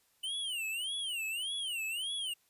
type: tone with vibrato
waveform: square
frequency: 2960 Hz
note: F#7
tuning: in tune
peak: -35 dBFS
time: 0.23-2.34 s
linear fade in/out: 10 ms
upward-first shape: sine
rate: 1.7 Hz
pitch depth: 230 cents each way
effects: white hiss -71 dBFS RMS until 2.49 s + resampled to 32000 Hz